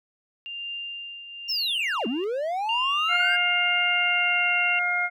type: tone with tremolo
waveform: sine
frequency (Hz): 2794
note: F7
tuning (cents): 0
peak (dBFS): -30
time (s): 0.46-2.24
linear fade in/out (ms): 0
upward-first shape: triangle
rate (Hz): 0.94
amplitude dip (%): 65
type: linear two-way sweep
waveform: triangle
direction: down then up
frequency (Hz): 5588 to 211.1 to 1626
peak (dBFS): -23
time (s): 1.48-3.37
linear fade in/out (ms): 20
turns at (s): 2.07
type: tone with pitch glide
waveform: sine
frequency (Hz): 2794 to 2764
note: F7 to F7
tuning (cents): 0 to -19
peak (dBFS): -24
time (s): 2.69-4.79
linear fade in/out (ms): 2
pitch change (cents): -19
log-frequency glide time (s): 3.83-4.57
type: harmonic tone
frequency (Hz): 710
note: F5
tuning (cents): +28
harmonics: 1 / 2 / 3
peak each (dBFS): -30 / -27 / -24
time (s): 3.08-5.1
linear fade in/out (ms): 50
effects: none